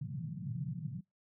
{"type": "band-pass noise", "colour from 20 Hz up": "white", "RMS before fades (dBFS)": -40, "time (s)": [0.01, 1.01], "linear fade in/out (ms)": 5, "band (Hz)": [120, 170], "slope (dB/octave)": 48, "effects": ["noise-tail reverb RT60 0.2 s tail -25 dB re dry"]}